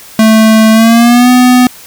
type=tone with pitch glide; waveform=square; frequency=220 to 249.8 Hz; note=A3 to B3; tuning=0 to +20 cents; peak=-3 dBFS; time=0.19-1.67 s; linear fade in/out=2 ms; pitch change=+220 cents; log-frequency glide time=0.72-1.3 s; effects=white hiss -33 dBFS RMS until 1.86 s